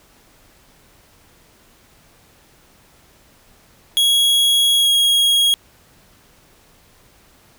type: tone with pitch glide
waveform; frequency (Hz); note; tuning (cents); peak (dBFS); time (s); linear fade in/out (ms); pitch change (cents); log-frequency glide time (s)
45% pulse; 3322 to 3293; G#7 to G#7; 0 to -15; -12; 3.97-5.54; 0; -15; 4.76-4.94
effects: pink hiss -52 dBFS RMS until 7.58 s